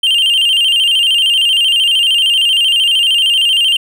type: tone with vibrato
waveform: triangle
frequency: 2960 Hz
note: F#7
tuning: in tune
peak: -7 dBFS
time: 0.03-3.77 s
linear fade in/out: 5 ms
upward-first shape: square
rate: 13 Hz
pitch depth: 90 cents each way
effects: none